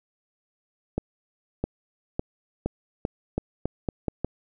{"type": "accelerating click train", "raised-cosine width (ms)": 2, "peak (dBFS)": -12, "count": 10, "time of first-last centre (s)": [0.98, 4.246], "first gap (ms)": 660, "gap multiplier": 0.84, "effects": []}